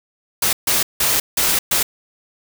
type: noise bursts at uneven times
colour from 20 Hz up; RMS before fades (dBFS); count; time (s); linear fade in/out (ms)
white; -17; 5; 0.42-0.53 / 0.67-0.83 / 1-1.2 / 1.37-1.59 / 1.71-1.83; 5
effects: none